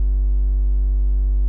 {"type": "tone with hard clipping", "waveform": "triangle", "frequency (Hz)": 48.61, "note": "G1", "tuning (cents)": -14, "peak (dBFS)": -14, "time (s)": [0, 1.48], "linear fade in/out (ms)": 0, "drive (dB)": 3, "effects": []}